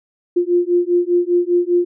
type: beating tone pair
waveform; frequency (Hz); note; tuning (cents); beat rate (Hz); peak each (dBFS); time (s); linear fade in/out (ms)
sine; 349.1 / 354.1; F4 / F4; -1 / +24; 5; -16; 0.36-1.85; 10
effects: none